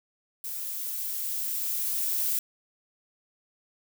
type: noise with level ramp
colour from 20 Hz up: violet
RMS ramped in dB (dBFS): -35 to -27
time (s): 0.44-2.39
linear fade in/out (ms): 2
effects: none